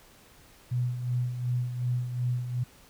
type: tone with tremolo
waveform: sine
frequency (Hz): 123.47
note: B2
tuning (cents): 0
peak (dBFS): -24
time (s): 0.71-2.64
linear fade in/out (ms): 10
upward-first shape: sine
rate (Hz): 2.7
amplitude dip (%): 60
effects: pink hiss -56 dBFS RMS until 2.89 s